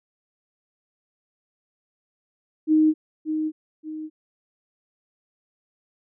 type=tone with echo; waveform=sine; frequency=311.1 Hz; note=D#4; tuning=in tune; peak=-14 dBFS; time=2.67-2.94 s; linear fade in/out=50 ms; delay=580 ms; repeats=2; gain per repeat=-8 dB; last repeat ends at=4.1 s; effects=none